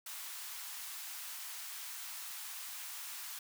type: high-pass noise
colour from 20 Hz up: white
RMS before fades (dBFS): -45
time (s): 0.06-3.39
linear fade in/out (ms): 5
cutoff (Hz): 850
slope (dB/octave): 24
effects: none